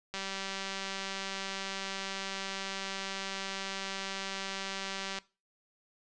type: click train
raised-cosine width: 0.2 ms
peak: -20 dBFS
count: 980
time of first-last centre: 0.14-5.186 s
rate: 194 Hz
effects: noise-tail reverb RT60 0.3 s tail -20 dB re dry + resampled to 22050 Hz